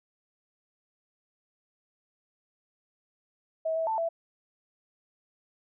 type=tone with pitch steps; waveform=sine; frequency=643 / 651 / 886 / 665 Hz; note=E5 / E5 / A5 / E5; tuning=-43 / -22 / +12 / +15 cents; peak=-26 dBFS; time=3.65-4.09 s; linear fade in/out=10 ms; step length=110 ms; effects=none